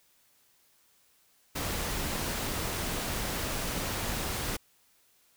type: noise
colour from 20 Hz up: pink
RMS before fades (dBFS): -33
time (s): 1.55-4.57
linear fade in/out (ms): 10
effects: white hiss -66 dBFS RMS until 5.36 s